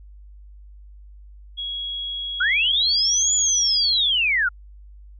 sine tone, 3322 Hz, G#7, in tune, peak -26 dBFS, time 1.57-4.09 s, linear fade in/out 20 ms
sine linear two-way sweep, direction up then down, 1361 to 7040 to 1361 Hz, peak -17 dBFS, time 2.4-4.49 s, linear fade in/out 10 ms, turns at 3.34 s
effects added 50 Hz sine -41 dBFS peak until 5.19 s

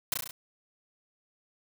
white noise with echo, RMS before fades -28 dBFS, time 0.12-0.14 s, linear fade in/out 2 ms, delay 34 ms, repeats 5, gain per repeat -3 dB, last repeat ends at 0.31 s, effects none

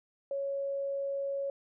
sine tone, 554.4 Hz, C#5, in tune, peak -31 dBFS, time 0.31-1.5 s, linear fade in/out 2 ms, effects none

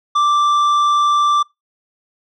triangle tone with tanh clipping, 1174.7 Hz, D6, in tune, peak -13 dBFS, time 0.15-1.43 s, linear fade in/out 10 ms, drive 12 dB, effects noise-tail reverb RT60 0.2 s tail -25 dB re dry

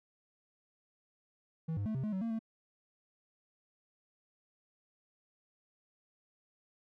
triangle tone with pitch steps, 161.5 / 101.1 / 218 / 132.4 / 213.2 / 189.1 / 229.1 / 223.5 Hz, E3 / G#2 / A3 / C3 / G#3 / F#3 / A#3 / A3, -35 / -46 / -16 / +21 / +46 / +38 / -30 / +27 cents, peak -31 dBFS, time 1.68-2.392 s, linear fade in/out 10 ms, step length 89 ms, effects none

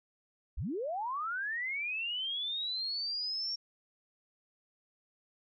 sine linear sweep, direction up, 32.7 to 5550 Hz, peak -33 dBFS, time 0.57-3.56 s, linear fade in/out 10 ms, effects none

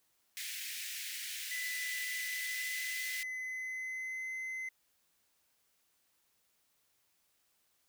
pink high-pass noise, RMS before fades -42 dBFS, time 0.37-3.23 s, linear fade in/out 0 ms, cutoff 1800 Hz, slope 48 dB/octave
triangle tone with pitch glide, 1995 to 2053 Hz, B6 to C7, +17 to -33 cents, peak -36 dBFS, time 1.51-4.69 s, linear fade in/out 5 ms, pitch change +50 cents, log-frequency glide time 2.13-4.34 s
effects white hiss -75 dBFS RMS until 7.88 s

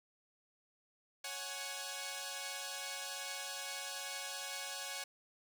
5% pulse chord, C# suspended fourth, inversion none, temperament equal with one note detuned, 554.4 / 740 / 836.9 Hz, C#5 / F#5 / G#5, 0 / 0 / +13 cents, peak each -34 dBFS, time 1.24-5.04 s, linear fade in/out 5 ms, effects none

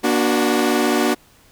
sawtooth chord, Bb augmented, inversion none, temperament equal with one note detuned, 238.7 / 293.7 / 370 Hz, Bb3 / D4 / F#4, +41 / 0 / 0 cents, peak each -16 dBFS, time 0.03-1.15 s, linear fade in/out 20 ms, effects pink hiss -52 dBFS RMS until 1.51 s

